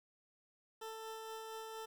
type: tone with tremolo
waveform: 20% pulse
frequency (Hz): 443.4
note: A4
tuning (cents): +13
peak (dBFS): -39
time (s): 0.81-1.86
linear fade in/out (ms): 10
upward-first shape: sine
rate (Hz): 4.3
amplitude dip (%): 25
effects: 11-bit